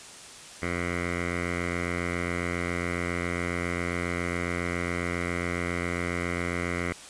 10% pulse tone with low-pass filter, 87.31 Hz, F2, in tune, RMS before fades -30 dBFS, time 0.62-6.93 s, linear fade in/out 5 ms, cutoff 2000 Hz, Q 5.5, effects white hiss -45 dBFS RMS until 7.09 s + resampled to 22050 Hz

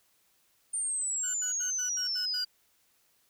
sine exponential sweep, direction down, 9010 to 4749 Hz, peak -29 dBFS, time 0.73-2.45 s, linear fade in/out 10 ms
30% pulse tone bursts, 1480 Hz, F#6, in tune, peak -37 dBFS, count 7, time 1.23-2.444 s, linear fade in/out 10 ms, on 110 ms, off 74 ms
effects white hiss -69 dBFS RMS until 3.29 s

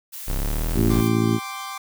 blue noise, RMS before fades -35 dBFS, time 0.12-1.09 s, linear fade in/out 20 ms
40% pulse exponential sweep, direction up, 32.07 to 49 Hz, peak -21 dBFS, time 0.27-1.02 s, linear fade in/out 20 ms
harmonic tone, 56 Hz, A1, 31 cents sharp, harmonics 2 / 3 / 4 / 5 / 6 / 7, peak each -22 / -28 / -22 / -26 / -24 / -28 dBFS, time 0.74-1.4 s, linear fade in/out 50 ms
sawtooth chord, G suspended fourth, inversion none, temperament equal, 784 / 1046.5 / 1174.7 Hz, G5 / C6 / D6, 0 / 0 / 0 cents, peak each -33 / -32 / -29 dBFS, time 0.9-1.78 s, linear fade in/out 5 ms
effects none

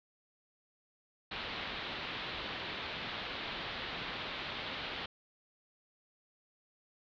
white low-pass noise, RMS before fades -41 dBFS, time 1.31-5.06 s, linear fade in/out 5 ms, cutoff 4000 Hz, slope 48 dB/octave, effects none

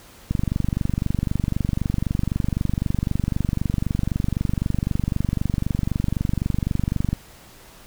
click train, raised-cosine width 5 ms, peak -9 dBFS, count 164, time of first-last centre 0.31-7.13 s, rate 23.9 Hz, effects pink hiss -47 dBFS RMS until 7.86 s

